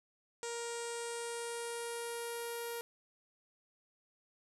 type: tone with low-pass filter sweep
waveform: sawtooth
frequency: 469.4 Hz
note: A#4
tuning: 12 cents sharp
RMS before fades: -41 dBFS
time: 0.43-2.81 s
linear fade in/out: 0 ms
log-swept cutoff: 7800 to 12000 Hz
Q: 4.7
effects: none